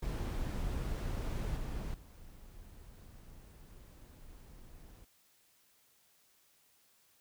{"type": "noise with level steps", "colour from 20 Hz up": "brown", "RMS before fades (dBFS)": [-36, -39, -54], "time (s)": [0.02, 5.05], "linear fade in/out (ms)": 10, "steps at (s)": [1.56, 1.94], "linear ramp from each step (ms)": 2, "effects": ["white hiss -69 dBFS RMS until 7.2 s"]}